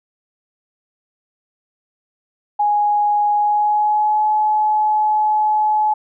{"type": "tone with pitch glide", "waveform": "sine", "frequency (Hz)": [830.6, 853], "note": ["G#5", "G#5"], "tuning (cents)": [0, 46], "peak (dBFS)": -13, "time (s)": [2.59, 5.94], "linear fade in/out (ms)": 10, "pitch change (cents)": 46, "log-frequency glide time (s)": [3.35, 4.25], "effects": []}